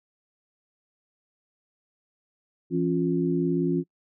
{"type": "tone cluster", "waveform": "sine", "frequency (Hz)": [168.1, 273.6, 351.9], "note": ["E3", "C#4", "F4"], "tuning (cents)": [34, -23, 13], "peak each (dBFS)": -26, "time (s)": [2.7, 3.84], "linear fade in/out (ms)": 50, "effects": ["noise-tail reverb RT60 0.1 s tail -24 dB re dry"]}